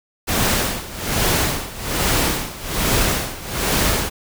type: noise with tremolo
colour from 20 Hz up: pink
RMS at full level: -17 dBFS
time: 0.27-4.1 s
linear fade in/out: 20 ms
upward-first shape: sine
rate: 1.2 Hz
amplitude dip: 85%
effects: none